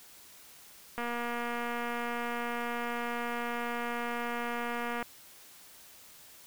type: click train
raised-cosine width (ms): 0.5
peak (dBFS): -21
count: 964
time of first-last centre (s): 0.98-5.026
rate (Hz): 238
effects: white hiss -54 dBFS RMS until 6.46 s